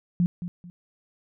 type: tone with echo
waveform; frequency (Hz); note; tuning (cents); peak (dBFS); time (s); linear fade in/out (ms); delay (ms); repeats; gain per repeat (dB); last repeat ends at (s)
sine; 175.7; F3; +11; -18; 0.2-0.26; 0; 220; 2; -11; 0.7
effects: none